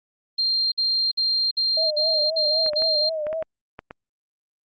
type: tone bursts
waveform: sine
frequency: 4186 Hz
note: C8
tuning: in tune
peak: -19 dBFS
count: 7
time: 0.38-3.096 s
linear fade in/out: 10 ms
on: 340 ms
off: 56 ms
type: tone with vibrato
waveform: sine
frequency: 622.3 Hz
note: D#5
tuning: in tune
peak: -24 dBFS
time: 1.77-3.43 s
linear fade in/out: 5 ms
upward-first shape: triangle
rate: 3.9 Hz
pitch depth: 88 cents each way
type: clicks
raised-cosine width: 0.5 ms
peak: -21 dBFS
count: 8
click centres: 2.663 / 2.734 / 2.821 / 3.268 / 3.329 / 3.425 / 3.791 / 3.909 s
effects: Opus 48 kbps